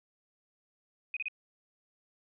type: tone bursts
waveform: sine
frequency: 2500 Hz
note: D#7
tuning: 8 cents sharp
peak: -32 dBFS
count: 3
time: 1.14-1.283 s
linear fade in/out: 2 ms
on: 27 ms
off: 31 ms
effects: none

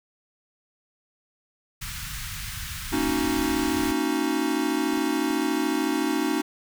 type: band-stop noise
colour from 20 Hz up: pink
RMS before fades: -34 dBFS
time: 1.81-3.92 s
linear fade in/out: 10 ms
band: 150 to 1300 Hz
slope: 24 dB/octave
type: chord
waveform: square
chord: D# minor seventh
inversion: second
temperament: equal with one note detuned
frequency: 232.4 / 277.2 / 311.1 / 370 Hz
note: A#3 / C#4 / D#4 / F#4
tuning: -5 / 0 / 0 / 0 cents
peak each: -33 / -28 / -27 / -31 dBFS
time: 2.92-6.42 s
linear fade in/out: 10 ms
type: clicks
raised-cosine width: 2 ms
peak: -32 dBFS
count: 4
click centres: 3.834 / 4.934 / 4.975 / 5.306 s
effects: none

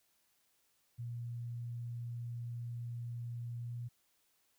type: tone with pitch glide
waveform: sine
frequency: 118.9 to 119.87 Hz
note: A#2 to A#2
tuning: +35 to +49 cents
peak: -39 dBFS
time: 0.98-3.89 s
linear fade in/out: 20 ms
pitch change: +14 cents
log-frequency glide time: 3.6-3.76 s
effects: white hiss -75 dBFS RMS until 4.58 s

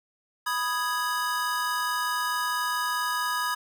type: chord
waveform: square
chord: G# minor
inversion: first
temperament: equal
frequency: 987.8 / 1244.5 / 1661.2 Hz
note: B5 / D#6 / G#6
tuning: 0 / 0 / 0 cents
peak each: -31 dBFS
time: 0.46-3.55 s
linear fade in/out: 10 ms
effects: none

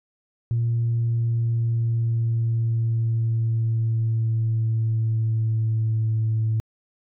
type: tone with pitch glide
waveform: sine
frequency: 116.8 to 110.69 Hz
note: A#2 to A2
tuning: +4 to +11 cents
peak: -18 dBFS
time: 0.51-6.6 s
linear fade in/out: 0 ms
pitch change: -93 cents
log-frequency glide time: 0.68-6.12 s
effects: tanh soft clip ceiling -16 dBFS

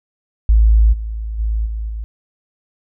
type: tone with level steps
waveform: sine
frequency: 54.5 Hz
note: A1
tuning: 16 cents flat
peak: -7 / -21 / -15 / -20 / -22 dBFS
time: 0.49-2.04 s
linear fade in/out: 0 ms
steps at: 0.92 / 1.38 / 1.65 / 1.88 s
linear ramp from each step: 20 ms
effects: none

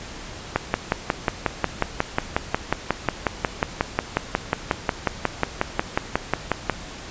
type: click train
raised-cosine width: 0.5 ms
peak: -3 dBFS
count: 35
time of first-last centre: 0.56-6.697 s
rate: 5.54 Hz
effects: pink hiss -37 dBFS RMS until 7.1 s + resampled to 16000 Hz

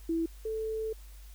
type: tone pair in turn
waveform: sine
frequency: 329.6 / 440 Hz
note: E4 / A4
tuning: 0 / 0 cents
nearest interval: perfect fourth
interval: 500 cents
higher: second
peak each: -27 / -31 dBFS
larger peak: first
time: 0.09-0.26 / 0.45-0.93 s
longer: second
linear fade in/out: 5 ms
effects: added 50 Hz sine -46 dBFS peak until 1.34 s + white hiss -59 dBFS RMS until 1.34 s

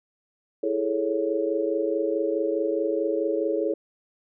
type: chord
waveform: sine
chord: A major seventh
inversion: second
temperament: equal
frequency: 329.6 / 415.3 / 440 / 554.4 Hz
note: E4 / G#4 / A4 / C#5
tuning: 0 / 0 / 0 / 0 cents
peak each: -28 dBFS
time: 0.63-3.74 s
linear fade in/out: 5 ms
effects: none

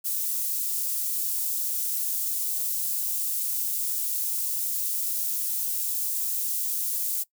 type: high-pass noise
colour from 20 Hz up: white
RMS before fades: -28 dBFS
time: 0.04-7.24 s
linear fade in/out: 20 ms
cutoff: 9000 Hz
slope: 12 dB/octave
effects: noise-tail reverb RT60 0.1 s tail -20 dB re dry

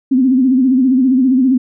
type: tone with vibrato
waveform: sine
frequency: 258.6 Hz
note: C4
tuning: 20 cents flat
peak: -8 dBFS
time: 0.11-1.58 s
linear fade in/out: 10 ms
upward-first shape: sine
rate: 15 Hz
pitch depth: 89 cents each way
effects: none

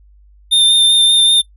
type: tone with vibrato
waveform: square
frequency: 3610 Hz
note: A7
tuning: 44 cents sharp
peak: -8 dBFS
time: 0.51-1.42 s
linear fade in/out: 20 ms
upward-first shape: sine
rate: 5.2 Hz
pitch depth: 15 cents each way
effects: noise-tail reverb RT60 0.1 s tail -19 dB re dry + added 50 Hz sine -43 dBFS peak until 1.56 s

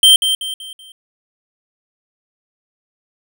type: tone with echo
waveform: square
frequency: 3136 Hz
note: G7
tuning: in tune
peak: -6 dBFS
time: 0.03-0.16 s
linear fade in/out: 2 ms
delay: 190 ms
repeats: 4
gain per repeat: -8 dB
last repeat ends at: 0.92 s
effects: none

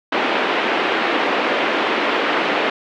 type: band-pass noise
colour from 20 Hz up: pink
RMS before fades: -19 dBFS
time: 0.12-2.7 s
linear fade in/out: 5 ms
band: 290 to 3100 Hz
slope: 24 dB/octave
effects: none

